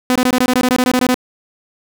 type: tone bursts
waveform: sawtooth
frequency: 252.1 Hz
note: B3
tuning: 36 cents sharp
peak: -7 dBFS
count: 14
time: 0.1-1.143 s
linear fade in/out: 0 ms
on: 55 ms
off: 21 ms
effects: none